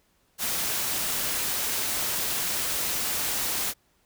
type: noise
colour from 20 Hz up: white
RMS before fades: -28 dBFS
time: 0.38-3.74 s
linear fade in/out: 50 ms
effects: pink hiss -67 dBFS RMS until 4.05 s